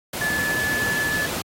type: tone in noise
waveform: sine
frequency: 1729 Hz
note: A6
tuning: 31 cents flat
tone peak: -22 dBFS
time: 0.21-1.26 s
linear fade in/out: 5 ms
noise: pink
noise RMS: -28 dBFS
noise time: 0.13-1.42 s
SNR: +3 dB
effects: high-pass 100 Hz 12 dB/octave + AAC 48 kbps